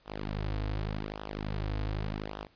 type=tone with flanger; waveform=sawtooth; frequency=51.91 Hz; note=G#1; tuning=in tune; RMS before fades=-35 dBFS; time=0.05-2.48 s; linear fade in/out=50 ms; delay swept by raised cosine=0.44 to 5.24 ms; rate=0.86 Hz; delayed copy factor=-0.85; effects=pink hiss -65 dBFS RMS until 2.55 s + resampled to 11025 Hz